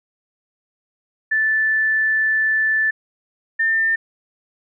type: tone pair in turn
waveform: sine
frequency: 1756 / 1799.1 Hz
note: A6 / A6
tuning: -4 / +38 cents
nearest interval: unison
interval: 42 cents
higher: second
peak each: -15 dBFS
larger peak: neither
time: 1.31-2.91 / 3.59-3.96 s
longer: first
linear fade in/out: 10 ms
effects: none